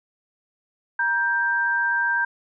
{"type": "tone pair together", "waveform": "sine", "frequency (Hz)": [945.7, 1577], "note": ["A#5", "G6"], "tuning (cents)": [25, 10], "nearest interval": "major sixth", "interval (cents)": 885, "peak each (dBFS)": [-26, -20], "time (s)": [0.99, 2.25], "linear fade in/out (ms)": 5, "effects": []}